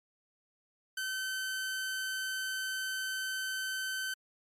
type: tone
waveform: sawtooth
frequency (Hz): 1534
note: G6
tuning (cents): -38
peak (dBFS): -30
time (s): 0.97-4.14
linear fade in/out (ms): 5
effects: MP3 64 kbps